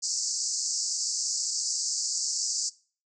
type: band-pass noise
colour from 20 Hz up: white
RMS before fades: -30 dBFS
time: 0.02-2.7 s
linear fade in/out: 20 ms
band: 4600 to 7800 Hz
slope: 96 dB/octave
effects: noise-tail reverb RT60 0.4 s tail -21 dB re dry